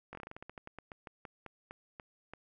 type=slowing click train; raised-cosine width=0.5 ms; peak=-30 dBFS; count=20; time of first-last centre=0.13-2.336 s; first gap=20 ms; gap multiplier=1.17; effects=none